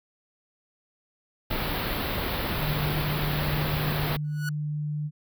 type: band-stop noise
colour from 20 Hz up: pink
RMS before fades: -29 dBFS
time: 1.5-4.17 s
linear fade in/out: 10 ms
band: 4500 to 12000 Hz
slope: 48 dB/octave
type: tone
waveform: sine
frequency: 149.6 Hz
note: D3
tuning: 32 cents sharp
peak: -27 dBFS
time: 2.57-5.11 s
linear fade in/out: 50 ms
type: tone with exponential growth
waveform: 45% pulse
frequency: 1471 Hz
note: F#6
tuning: 11 cents flat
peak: -28 dBFS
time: 4.24-4.49 s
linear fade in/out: 2 ms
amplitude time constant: 53 ms
effects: none